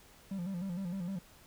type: tone with vibrato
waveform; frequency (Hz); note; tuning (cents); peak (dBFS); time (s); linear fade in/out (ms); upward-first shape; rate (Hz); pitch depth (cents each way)
triangle; 184; F#3; -9; -33; 0.31-1.19; 5; square; 6.5; 100
effects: pink hiss -59 dBFS RMS until 1.46 s